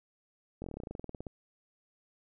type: slowing click train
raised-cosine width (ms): 2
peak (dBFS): -27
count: 18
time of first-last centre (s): 0.62-1.268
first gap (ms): 21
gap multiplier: 1.07
effects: none